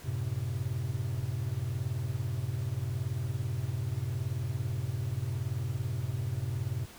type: chord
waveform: triangle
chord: F# diminished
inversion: none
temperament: equal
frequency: 92.5 / 110 / 130.81 Hz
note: F#2 / A2 / C3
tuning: 0 / 0 / 0 cents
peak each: -35 / -33 / -32 dBFS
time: 0.04-6.86 s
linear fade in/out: 20 ms
effects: pink hiss -51 dBFS RMS until 6.98 s